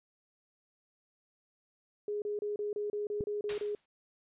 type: tone bursts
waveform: sine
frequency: 415.3 Hz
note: G#4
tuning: in tune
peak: -32 dBFS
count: 10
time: 2.08-3.75 s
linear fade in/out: 2 ms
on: 140 ms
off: 30 ms
type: click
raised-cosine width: 3 ms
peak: -23 dBFS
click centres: 3.208 s
type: noise with exponential decay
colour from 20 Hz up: white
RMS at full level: -35 dBFS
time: 3.49-3.86 s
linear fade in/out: 5 ms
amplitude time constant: 79 ms
effects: resampled to 8000 Hz